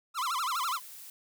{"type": "tone with vibrato", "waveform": "45% pulse", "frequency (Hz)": 1174.7, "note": "D6", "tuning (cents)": 0, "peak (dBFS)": -29, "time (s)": [0.14, 0.8], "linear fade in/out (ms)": 50, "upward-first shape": "sine", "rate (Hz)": 12, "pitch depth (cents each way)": 290}
{"type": "noise", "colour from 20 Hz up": "blue", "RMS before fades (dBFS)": -47, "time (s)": [0.55, 1.1], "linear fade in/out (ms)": 2}
{"effects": []}